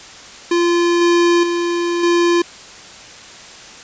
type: tone with level steps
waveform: square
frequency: 345.1 Hz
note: F4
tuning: 21 cents flat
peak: -13 / -11 / -17 / -12 dBFS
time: 0.51-2.42 s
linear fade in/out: 5 ms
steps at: 1.01 / 1.43 / 2.03 s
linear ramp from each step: 5 ms
effects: white hiss -37 dBFS RMS until 3.83 s + resampled to 16000 Hz